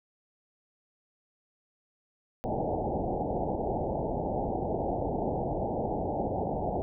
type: low-pass noise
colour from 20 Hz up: white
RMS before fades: -31 dBFS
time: 2.44-6.82 s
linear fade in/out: 0 ms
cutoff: 850 Hz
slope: 96 dB/octave
effects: none